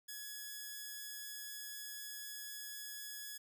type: tone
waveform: 5% pulse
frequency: 1688 Hz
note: G#6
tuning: 28 cents sharp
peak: -34 dBFS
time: 0.08-3.38 s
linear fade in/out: 10 ms
effects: none